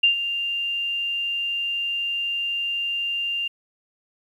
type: tone with ADSR envelope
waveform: sine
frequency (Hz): 2792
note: F7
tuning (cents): -1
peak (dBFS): -12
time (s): 0.03-3.48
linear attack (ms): 8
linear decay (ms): 110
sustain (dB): -11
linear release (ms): 7
effects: 9-bit